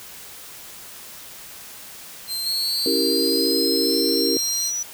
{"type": "tone", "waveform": "sawtooth", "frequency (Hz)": 4137, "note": "C8", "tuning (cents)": -20, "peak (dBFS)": -22, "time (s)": [2.27, 4.72], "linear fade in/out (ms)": 50}
{"type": "linear sweep", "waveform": "sine", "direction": "up", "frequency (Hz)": [4288, 5920], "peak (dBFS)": -23, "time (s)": [2.46, 4.83], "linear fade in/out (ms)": 5}
{"type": "chord", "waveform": "sine", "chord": "C# diminished seventh", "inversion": "none", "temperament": "equal", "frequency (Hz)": [277.2, 329.6, 392, 466.2], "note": ["C#4", "E4", "G4", "Bb4"], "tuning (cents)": [0, 0, 0, 0], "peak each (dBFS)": -25, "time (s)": [2.86, 4.37], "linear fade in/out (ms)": 2}
{"effects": ["white hiss -40 dBFS RMS until 4.93 s"]}